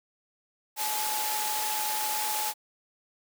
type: tone in noise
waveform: sine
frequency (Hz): 855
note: A5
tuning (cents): -50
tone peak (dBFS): -32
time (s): 0.76-2.54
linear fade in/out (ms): 50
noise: white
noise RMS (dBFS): -31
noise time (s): 0.76-2.54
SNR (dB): -4
effects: high-pass 400 Hz 12 dB/octave